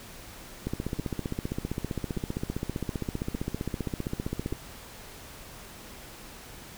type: two click trains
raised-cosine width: 3 ms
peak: -17 / -22 dBFS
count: 60 / 4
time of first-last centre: 0.67-4.526 / 0.99-4.524 s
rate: 15.3 / 0.849 Hz
effects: pink hiss -46 dBFS RMS until 6.77 s